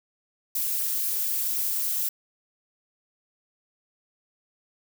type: noise with flanger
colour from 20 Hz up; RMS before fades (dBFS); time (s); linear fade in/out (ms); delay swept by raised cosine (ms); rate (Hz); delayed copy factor
violet; -27; 0.55-2.09; 5; 0.26 to 6.26; 3.9; -0.7
effects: none